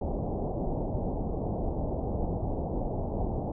pink low-pass noise, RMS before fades -31 dBFS, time 0.01-3.52 s, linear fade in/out 5 ms, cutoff 820 Hz, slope 48 dB/octave, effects none

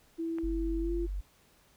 sine tone with pitch glide, 329.6 to 341.8 Hz, E4 to F4, 0 to -37 cents, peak -31 dBFS, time 0.18-1.07 s, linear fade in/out 20 ms, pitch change +63 cents, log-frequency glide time 0.8-0.92 s
click, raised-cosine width 0.5 ms, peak -30 dBFS, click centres 0.385 s
sine tone, 48.07 Hz, G1, 33 cents flat, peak -32 dBFS, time 0.43-1.21 s, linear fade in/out 10 ms
effects pink hiss -64 dBFS RMS until 1.76 s

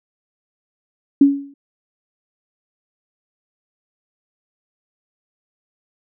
sine tone with exponential decay, 280 Hz, C#4, 18 cents sharp, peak -4 dBFS, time 1.21-1.54 s, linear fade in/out 5 ms, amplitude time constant 70 ms, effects none

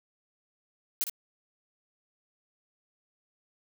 blue noise with echo, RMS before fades -28 dBFS, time 1.01-1.04 s, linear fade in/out 0 ms, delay 57 ms, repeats 1, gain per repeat -8 dB, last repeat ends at 1.097 s, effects none

